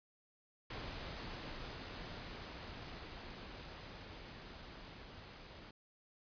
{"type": "noise with level ramp", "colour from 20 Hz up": "pink", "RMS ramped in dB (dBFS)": [-45, -54], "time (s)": [0.7, 5.71], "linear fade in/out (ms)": 5, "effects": ["resampled to 11025 Hz"]}